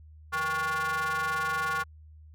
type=ring-modulated tone; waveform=square; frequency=160.2 Hz; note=E3; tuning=49 cents flat; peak=-25 dBFS; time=0.32-1.84 s; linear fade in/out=20 ms; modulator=1270 Hz; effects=added 77 Hz sine -48 dBFS peak until 2.34 s